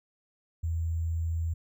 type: tone with sample-and-hold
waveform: sine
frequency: 82.41 Hz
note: E2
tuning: in tune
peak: -27 dBFS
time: 0.63-1.54 s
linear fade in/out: 10 ms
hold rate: 7350 Hz
effects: none